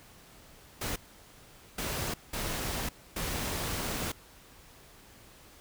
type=noise bursts at uneven times; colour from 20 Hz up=pink; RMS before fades=-34 dBFS; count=4; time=0.81-0.96 / 1.78-2.14 / 2.33-2.89 / 3.16-4.12 s; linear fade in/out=5 ms; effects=pink hiss -55 dBFS RMS until 5.6 s